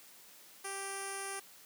10% pulse tone with low-pass filter, 392 Hz, G4, in tune, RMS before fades -41 dBFS, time 0.64-1.4 s, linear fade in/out 10 ms, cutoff 9400 Hz, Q 6.4, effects white hiss -57 dBFS RMS until 1.65 s + high-pass 150 Hz 12 dB/octave

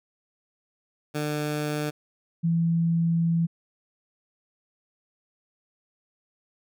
15% pulse / sine tone pair in turn, 149.7 / 166.97 Hz, D3 / E3, +33 / +23 cents, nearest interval major second, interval 190 cents, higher second, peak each -20 dBFS, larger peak neither, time 1.14-1.91 / 2.43-3.47 s, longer second, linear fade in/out 20 ms, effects none

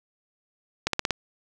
accelerating click train, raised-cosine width 0.2 ms, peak -6 dBFS, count 5, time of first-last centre 0.87-1.107 s, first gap 63 ms, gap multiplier 0.96, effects none

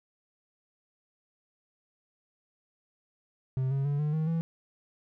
triangle tone with pitch steps, 130.81 / 137 / 143.48 / 150.26 / 157.37 / 164.81 Hz, C3 / C#3 / D3 / D3 / D#3 / E3, 0 / -20 / -40 / +40 / +20 / 0 cents, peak -24 dBFS, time 3.57-4.41 s, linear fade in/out 0 ms, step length 140 ms, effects none

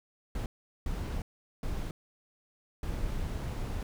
brown noise bursts at uneven times, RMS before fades -34 dBFS, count 4, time 0.35-0.46 / 0.86-1.22 / 1.63-1.91 / 2.83-3.83 s, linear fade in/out 2 ms, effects none

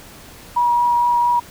sine tone with vibrato, 960 Hz, B5, 49 cents flat, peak -13 dBFS, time 0.56-1.4 s, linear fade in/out 10 ms, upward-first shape triangle, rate 4.4 Hz, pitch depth 11 cents each way, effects pink hiss -41 dBFS RMS until 1.5 s

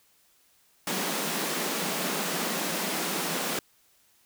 pink high-pass noise, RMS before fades -30 dBFS, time 0.87-3.59 s, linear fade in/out 2 ms, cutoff 160 Hz, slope 96 dB/octave, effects white hiss -64 dBFS RMS until 4.25 s

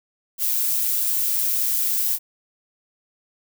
violet noise with amplitude modulation, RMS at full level -20 dBFS, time 0.38-2.19 s, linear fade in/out 50 ms, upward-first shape sine, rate 120 Hz, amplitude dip 40%, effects none

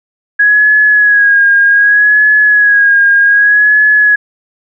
sine tone with vibrato, 1661.2 Hz, G#6, in tune, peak -4 dBFS, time 0.39-4.16 s, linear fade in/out 10 ms, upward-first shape sine, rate 0.65 Hz, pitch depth 44 cents each way, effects none

